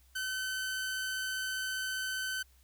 sawtooth tone, 1525 Hz, G6, 48 cents flat, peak -30 dBFS, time 0.15-2.43 s, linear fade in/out 10 ms, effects added 64 Hz sine -61 dBFS peak until 2.63 s + white hiss -68 dBFS RMS until 2.63 s

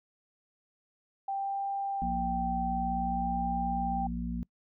sine tone with vibrato, 784 Hz, G5, in tune, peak -30 dBFS, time 1.28-4.07 s, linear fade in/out 5 ms, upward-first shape sine, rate 0.54 Hz, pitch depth 17 cents each way
harmonic tone, 59 Hz, A#1, 22 cents sharp, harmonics 1 / 3 / 4, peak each -36 / -36 / -36 dBFS, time 2.02-4.43 s, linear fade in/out 0 ms
effects noise-tail reverb RT60 0.1 s tail -25 dB re dry

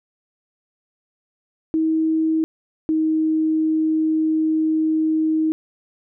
sine tone pair in turn, 318.8 / 315.3 Hz, D#4 / D#4, +42 / +23 cents, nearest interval unison, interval 19 cents, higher first, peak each -16 dBFS, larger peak neither, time 1.74-2.44 / 2.89-5.52 s, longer second, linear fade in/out 0 ms, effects none

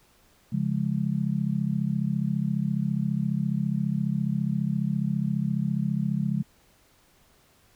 sine chord, Db major, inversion none, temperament just, 138.59 / 173.24 / 207.9 Hz, Db3 / F3 / Ab3, 0 / -14 / +2 cents, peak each -28 dBFS, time 0.52-6.43 s, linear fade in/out 10 ms, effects pink hiss -61 dBFS RMS until 7.75 s

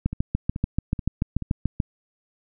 two click trains, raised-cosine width 5 ms, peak -9 / -17 dBFS, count 13 / 4, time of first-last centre 0.06-1.802 / 0.13-1.423 s, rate 6.89 / 2.32 Hz, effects none

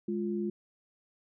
sine tone pair together, 207.7 / 349.3 Hz, G#3 / F4, 0 / 0 cents, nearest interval major sixth, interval 900 cents, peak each -32 / -33 dBFS, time 0.08-0.5 s, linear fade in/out 5 ms, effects none

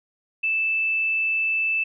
sine tone, 2637 Hz, E7, in tune, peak -20 dBFS, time 0.43-1.84 s, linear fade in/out 10 ms, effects none

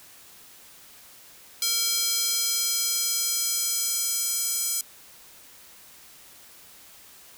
square tone with high-pass filter sweep, 459.7 Hz, A#4, 24 cents flat, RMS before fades -26 dBFS, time 1.62-4.81 s, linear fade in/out 2 ms, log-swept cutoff 4700 to 7200 Hz, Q 1.4, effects white hiss -50 dBFS RMS until 7.37 s

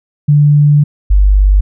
sine tone pair in turn, 146.83 / 49.25 Hz, D3 / G1, 0 / +9 cents, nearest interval octave + perfect fifth, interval 1891 cents, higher first, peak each -4 dBFS, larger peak neither, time 0.28-0.84 / 1.1-1.61 s, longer first, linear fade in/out 10 ms, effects none

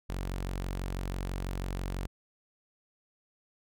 sawtooth tone, 46.09 Hz, F#1, 6 cents flat, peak -29 dBFS, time 0.09-2.07 s, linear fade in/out 10 ms, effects none

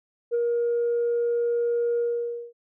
sine tone with ADSR envelope, 473.3 Hz, A#4, 26 cents sharp, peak -18 dBFS, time 0.31-2.53 s, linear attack 35 ms, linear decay 17 ms, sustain -2 dB, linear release 540 ms, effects tanh soft clip ceiling -18 dBFS

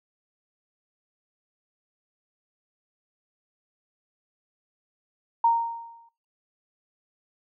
sine tone with exponential decay, 927 Hz, A#5, 10 cents flat, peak -15 dBFS, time 5.44-6.09 s, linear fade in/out 5 ms, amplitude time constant 140 ms, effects noise-tail reverb RT60 0.4 s tail -23 dB re dry

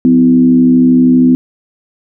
sine tone with frequency modulation, 253.9 Hz, B3, 48 cents sharp, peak -4 dBFS, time 0.05-1.35 s, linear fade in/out 0 ms, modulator 72.7 Hz, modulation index 0.61, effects none

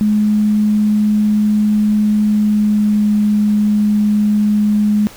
sine tone with pitch glide, 211.1 to 209.5 Hz, G#3 to G#3, +29 to +15 cents, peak -10 dBFS, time 0.01-5.07 s, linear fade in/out 0 ms, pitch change -14 cents, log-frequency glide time 2.24-3.09 s, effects pink hiss -38 dBFS RMS until 5.16 s

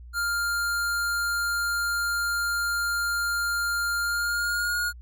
square tone with pitch glide, 1400 to 1434.4 Hz, F6 to F6, +4 to +46 cents, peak -25 dBFS, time 0.13-4.93 s, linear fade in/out 50 ms, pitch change +42 cents, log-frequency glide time 4-4.77 s, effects added 60 Hz sine -41 dBFS peak until 5.01 s

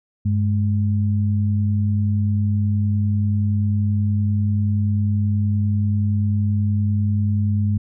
sine tone pair together, 99.62 / 210 Hz, G2 / G#3, +28 / +19 cents, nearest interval octave + minor second, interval 1291 cents, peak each -17 / -23 dBFS, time 0.25-7.78 s, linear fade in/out 10 ms, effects none

